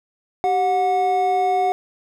triangle tone pair together, 386.7 / 730 Hz, G4 / F#5, -24 / -24 cents, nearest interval major seventh, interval 1100 cents, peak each -21 / -15 dBFS, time 0.44-1.72 s, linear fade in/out 0 ms, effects none

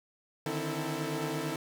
sawtooth tone cluster, 147.9 / 156.8 / 260.5 / 327.1 / 445 Hz, D3 / D#3 / C4 / E4 / A4, +13 / +14 / -7 / -13 / +20 cents, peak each -35 / -35 / -36 / -33 / -35 dBFS, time 0.46-1.56 s, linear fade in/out 2 ms, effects none

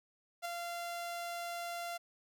sawtooth tone with ADSR envelope, 690 Hz, F5, 21 cents flat, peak -31 dBFS, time 0.42-1.98 s, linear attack 33 ms, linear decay 6 ms, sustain -4 dB, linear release 16 ms, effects none

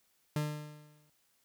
40% pulse tone with exponential decay, 150 Hz, D3, 37 cents sharp, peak -28 dBFS, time 0.36-1.1 s, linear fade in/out 2 ms, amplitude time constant 160 ms, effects white hiss -73 dBFS RMS until 1.44 s

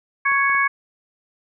harmonic tone, 554.4 Hz, C#5, in tune, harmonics 2 / 3 / 4, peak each -20 / -20 / -20 dBFS, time 0.25-0.68 s, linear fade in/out 10 ms
clicks, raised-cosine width 0.5 ms, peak -23 dBFS, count 3, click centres 0.318 / 0.497 / 0.549 s
effects none

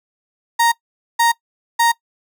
35% pulse tone bursts, 932.3 Hz, A#5, in tune, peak -10 dBFS, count 3, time 0.59-1.92 s, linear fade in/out 10 ms, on 130 ms, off 470 ms, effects noise-tail reverb RT60 0.1 s tail -21 dB re dry

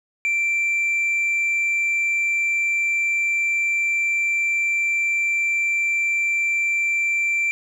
sine tone with tanh clipping, 2349 Hz, D7, in tune, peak -19 dBFS, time 0.25-7.51 s, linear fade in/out 0 ms, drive 2 dB, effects none

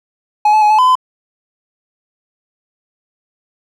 triangle tone with pitch steps, 843 / 862 / 841 / 861 / 1013 / 1019 Hz, G#5 / A5 / G#5 / A5 / B5 / C6, +26 / -36 / +22 / -38 / +44 / -46 cents, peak -5 dBFS, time 0.45-0.954 s, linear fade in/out 5 ms, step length 84 ms, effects none

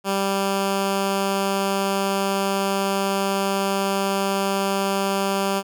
10% pulse tone, 196 Hz, G3, in tune, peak -12 dBFS, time 0.04-5.63 s, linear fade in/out 50 ms, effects none

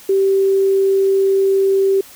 sine tone, 388.8 Hz, G4, 14 cents flat, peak -11 dBFS, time 0.09-2.01 s, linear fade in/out 5 ms, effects white hiss -41 dBFS RMS until 2.15 s

